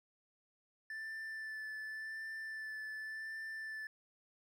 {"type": "tone with vibrato", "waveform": "triangle", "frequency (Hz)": 1760, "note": "A6", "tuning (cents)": 0, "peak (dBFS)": -40, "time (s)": [0.9, 3.87], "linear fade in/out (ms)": 2, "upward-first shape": "sine", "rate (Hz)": 0.89, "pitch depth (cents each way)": 16, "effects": []}